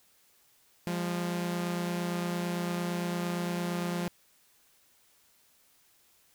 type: tone pair together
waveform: sawtooth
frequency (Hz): 174.61 / 203.4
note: F3 / G#3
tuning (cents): 0 / -36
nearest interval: minor third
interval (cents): 264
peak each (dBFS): -27 / -34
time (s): 0.87-4.08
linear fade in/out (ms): 0
effects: white hiss -65 dBFS RMS until 6.34 s